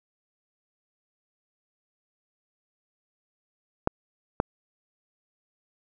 clicks, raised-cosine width 1 ms, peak -7 dBFS, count 2, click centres 3.874 / 4.401 s, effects none

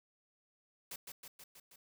white noise with echo, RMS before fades -45 dBFS, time 0.91-0.96 s, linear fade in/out 5 ms, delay 160 ms, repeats 5, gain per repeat -3 dB, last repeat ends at 1.76 s, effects none

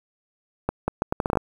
accelerating click train, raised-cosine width 1 ms, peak -8 dBFS, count 10, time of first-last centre 0.69-1.372 s, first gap 190 ms, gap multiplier 0.74, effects 7-bit

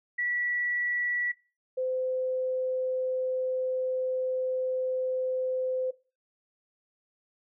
sine tone pair in turn, 1947 / 513.9 Hz, B6 / C5, -25 / -31 cents, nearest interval octave + major seventh, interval 2306 cents, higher first, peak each -27 dBFS, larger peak neither, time 0.18-1.32 / 1.77-5.91 s, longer second, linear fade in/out 10 ms, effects noise-tail reverb RT60 0.3 s tail -18 dB re dry

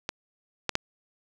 clicks, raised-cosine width 0.2 ms, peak -12 / -8 / -6 dBFS, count 3, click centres 0.091 / 0.693 / 0.754 s, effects none

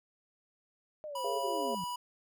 sine linear sweep, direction down, 622.3 to 165.3 Hz, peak -39 dBFS, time 1.04-1.84 s, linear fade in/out 0 ms
square tone, 979 Hz, B5, 15 cents flat, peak -36 dBFS, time 1.15-1.96 s, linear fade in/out 5 ms
harmonic tone, 136.5 Hz, C#3, 26 cents flat, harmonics 3 / 4 / 5, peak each -37 / -37 / -37 dBFS, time 1.24-1.75 s, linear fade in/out 5 ms
effects none

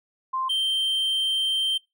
sine / triangle tone pair in turn, 1046.5 / 3136 Hz, C6 / G7, 0 / 0 cents, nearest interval octave + perfect fifth, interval 1900 cents, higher second, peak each -24 / -20 dBFS, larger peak second, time 0.33-0.49 / 0.49-1.78 s, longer second, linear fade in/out 10 ms, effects noise-tail reverb RT60 0.2 s tail -23 dB re dry

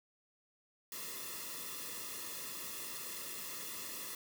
white noise with comb filter, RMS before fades -44 dBFS, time 0.92-4.15 s, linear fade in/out 2 ms, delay 1.3 ms, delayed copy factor -0.95, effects none

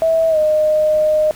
sine tone with pitch glide, 651 to 614.8 Hz, E5 to D#5, -22 to -21 cents, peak -11 dBFS, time 0.02-1.31 s, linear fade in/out 0 ms, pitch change -99 cents, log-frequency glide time 0.29-0.38 s, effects pink hiss -39 dBFS RMS until 1.35 s

